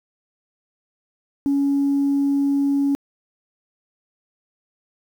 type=tone; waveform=sine; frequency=280 Hz; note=C#4; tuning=18 cents sharp; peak=-15 dBFS; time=1.46-2.95 s; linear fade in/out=0 ms; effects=tanh soft clip ceiling -13 dBFS + 8-bit